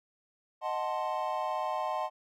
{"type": "chord", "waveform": "triangle", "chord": "D# diminished seventh", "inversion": "none", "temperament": "equal", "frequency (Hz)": [622.3, 740, 880, 1046.5], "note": ["D#5", "F#5", "A5", "C6"], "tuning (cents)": [0, 0, 0, 0], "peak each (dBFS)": -34, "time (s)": [0.61, 2.1], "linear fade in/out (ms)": 50, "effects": []}